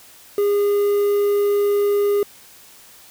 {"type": "tone with quantisation", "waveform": "triangle", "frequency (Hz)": 407.7, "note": "G#4", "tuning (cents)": -32, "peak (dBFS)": -13, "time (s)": [0.38, 2.23], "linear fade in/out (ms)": 2, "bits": 6, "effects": ["white hiss -46 dBFS RMS until 3.1 s"]}